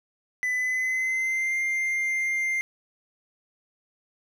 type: tone with pitch glide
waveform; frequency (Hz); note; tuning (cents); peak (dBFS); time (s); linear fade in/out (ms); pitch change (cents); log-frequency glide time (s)
triangle; 2000 to 2101; B6 to C7; +21 to +7; -22; 0.43-2.61; 0; +86; 0.54-1.57
effects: none